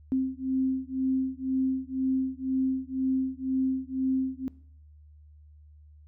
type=beating tone pair; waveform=sine; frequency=261.6 / 263.6 Hz; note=C4 / C4; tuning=0 / +13 cents; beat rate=2 Hz; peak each=-28 dBFS; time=0.12-4.48 s; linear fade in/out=0 ms; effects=noise-tail reverb RT60 0.6 s tail -21 dB re dry + added 75 Hz sine -50 dBFS peak until 6.07 s